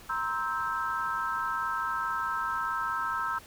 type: chord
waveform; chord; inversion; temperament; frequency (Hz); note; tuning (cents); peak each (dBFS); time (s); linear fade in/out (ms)
sine; C dominant seventh; third; just; 941.9 / 1046.5 / 1308.1 / 1569.8; Bb5 / C6 / E6 / G6; +18 / 0 / -14 / +2; -36 / -36 / -31 / -35; 0.09-3.39; 10
effects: pink hiss -51 dBFS RMS until 3.46 s